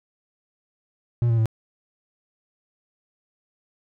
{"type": "tone with pitch steps", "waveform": "triangle", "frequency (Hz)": [119.1, 115.11, 111.25], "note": ["A#2", "A#2", "A2"], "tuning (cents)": [38, -21, 20], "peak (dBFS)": -15, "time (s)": [1.22, 1.457], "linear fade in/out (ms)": 0, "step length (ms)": 79, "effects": []}